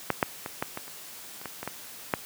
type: clicks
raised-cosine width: 0.5 ms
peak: -8 / -6 / -18 / -12 / -18 / -29 / -28 / -19 / -19 / -16 / -8 dBFS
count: 11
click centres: 0.103 / 0.228 / 0.461 / 0.625 / 0.774 / 0.88 / 1.415 / 1.457 / 1.63 / 1.676 / 2.138 s
effects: white hiss -44 dBFS RMS until 2.25 s + high-pass 100 Hz 12 dB/octave